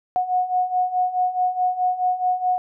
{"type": "beating tone pair", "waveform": "sine", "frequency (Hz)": [728, 732.7], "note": ["F#5", "F#5"], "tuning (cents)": [-28, -17], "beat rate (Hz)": 4.7, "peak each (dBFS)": [-24, -20], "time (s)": [0.16, 2.58], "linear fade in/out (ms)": 0, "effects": []}